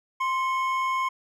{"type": "tone pair together", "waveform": "triangle", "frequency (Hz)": [1046.5, 2191], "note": ["C6", "C#7"], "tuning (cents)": [0, -21], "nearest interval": "octave + minor second", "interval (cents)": 1279, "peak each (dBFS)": [-22, -30], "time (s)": [0.2, 1.09], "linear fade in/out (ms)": 10, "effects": []}